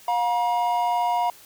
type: tone pair together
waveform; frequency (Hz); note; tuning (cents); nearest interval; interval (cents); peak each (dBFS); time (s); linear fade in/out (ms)
triangle; 711.9 / 955; F5 / A#5; +33 / +42; perfect fourth; 509; -21 / -21; 0.08-1.3; 2
effects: white hiss -49 dBFS RMS until 1.45 s